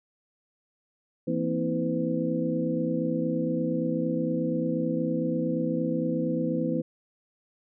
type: tone cluster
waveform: sine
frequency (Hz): 165.9 / 231 / 259.6 / 323.6 / 506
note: E3 / A#3 / C4 / E4 / B4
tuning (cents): +11 / -16 / -13 / -32 / +42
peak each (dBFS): -31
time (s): 1.27-6.82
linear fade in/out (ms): 10
effects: none